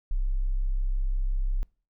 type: tone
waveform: sine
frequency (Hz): 32.85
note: C1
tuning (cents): +8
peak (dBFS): -23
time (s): 0.11-1.63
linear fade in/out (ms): 0
effects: noise-tail reverb RT60 0.4 s tail -25 dB re dry